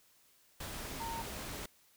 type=tone in noise; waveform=sine; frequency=916 Hz; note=A#5; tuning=31 cents flat; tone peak=-39 dBFS; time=1-1.22 s; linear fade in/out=5 ms; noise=pink; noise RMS=-43 dBFS; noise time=0.6-1.66 s; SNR=+1 dB; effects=white hiss -67 dBFS RMS until 1.96 s